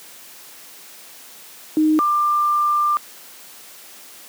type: tone pair in turn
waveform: sine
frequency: 310 / 1190.2 Hz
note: D#4 / D6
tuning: -6 / +23 cents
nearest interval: octave + major seventh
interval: 2329 cents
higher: second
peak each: -12 / -15 dBFS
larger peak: first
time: 1.77-1.99 / 1.99-2.97 s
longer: second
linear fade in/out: 0 ms
effects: white hiss -42 dBFS RMS until 4.28 s + high-pass 200 Hz 12 dB/octave